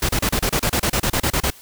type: noise bursts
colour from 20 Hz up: pink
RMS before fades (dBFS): -19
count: 15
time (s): 0.02-1.504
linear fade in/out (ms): 5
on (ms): 70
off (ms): 31
effects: white hiss -45 dBFS RMS until 1.61 s